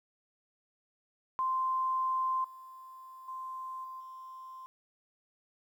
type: tone with level steps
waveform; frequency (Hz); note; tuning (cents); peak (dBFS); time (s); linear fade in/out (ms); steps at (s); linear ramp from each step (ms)
sine; 1042; C6; -7; -28 / -47 / -38 / -41 / -44; 1.39-4.66; 0; 2.44 / 3.28 / 3.84 / 4; 5
effects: 11-bit